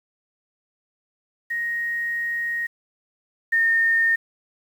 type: tone pair in turn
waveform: sine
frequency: 1873 / 1828.1 Hz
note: A#6 / A#6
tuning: +8 / -34 cents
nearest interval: unison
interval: 42 cents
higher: first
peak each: -23 / -16 dBFS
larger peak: second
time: 1.5-2.67 / 3.52-4.16 s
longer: first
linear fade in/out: 10 ms
effects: 8-bit